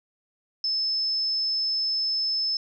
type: tone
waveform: sine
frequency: 5240 Hz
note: E8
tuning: 11 cents flat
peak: -23 dBFS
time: 0.64-2.57 s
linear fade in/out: 2 ms
effects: none